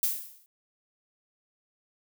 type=noise with exponential decay; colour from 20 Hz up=violet; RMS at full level=-24 dBFS; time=0.03-0.46 s; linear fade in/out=1 ms; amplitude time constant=93 ms; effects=none